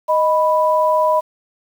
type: tone pair together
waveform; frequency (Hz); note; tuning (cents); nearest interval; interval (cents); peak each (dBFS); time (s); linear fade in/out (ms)
sine; 622.3 / 987.8; D#5 / B5; 0 / 0; minor sixth; 800; -15; 0.08-1.21; 20
effects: 7-bit